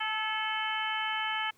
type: harmonic tone with a mistuned harmonic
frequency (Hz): 436.7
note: A4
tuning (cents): -13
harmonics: 2 / 3 / 4 / 5 / 6 / 7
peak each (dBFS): -35 / -37 / -36 / -37 / -41 / -36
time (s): 0-1.51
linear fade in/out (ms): 10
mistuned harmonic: 4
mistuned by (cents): -31
effects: pink hiss -65 dBFS RMS until 1.57 s + high-pass 80 Hz 12 dB/octave